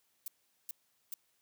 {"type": "noise bursts", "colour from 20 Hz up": "violet", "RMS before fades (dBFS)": -40, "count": 3, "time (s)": [0.26, 1.14], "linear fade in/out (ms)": 2, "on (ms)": 20, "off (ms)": 410, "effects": ["white hiss -75 dBFS RMS until 1.41 s", "high-pass 80 Hz 12 dB/octave"]}